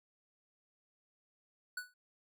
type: tone with exponential decay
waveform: square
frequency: 1480 Hz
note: F#6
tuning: in tune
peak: -36 dBFS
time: 1.77-1.94 s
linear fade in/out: 5 ms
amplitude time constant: 35 ms
effects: none